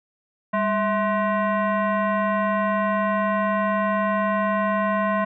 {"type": "tone with frequency modulation", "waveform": "sine", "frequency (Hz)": 200, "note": "G3", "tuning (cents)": 35, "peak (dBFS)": -19, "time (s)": [0.53, 5.25], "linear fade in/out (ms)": 10, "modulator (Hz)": 852, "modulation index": 1.5, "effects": []}